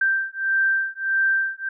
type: beating tone pair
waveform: sine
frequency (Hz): 1568 / 1569.6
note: G6 / G6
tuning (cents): 0 / +2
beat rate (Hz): 1.6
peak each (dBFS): -22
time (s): 0.01-1.69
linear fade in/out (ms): 5
effects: none